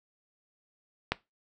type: click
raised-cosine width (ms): 0.3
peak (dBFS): -10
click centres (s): 1.12
effects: noise-tail reverb RT60 0.2 s tail -18 dB re dry